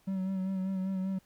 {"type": "tone with vibrato", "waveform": "triangle", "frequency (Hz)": 189.8, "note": "F#3", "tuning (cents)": 44, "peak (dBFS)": -28, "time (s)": [0.07, 1.19], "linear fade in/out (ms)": 10, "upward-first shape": "sine", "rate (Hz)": 5.1, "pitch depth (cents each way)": 31, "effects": ["pink hiss -67 dBFS RMS until 1.25 s"]}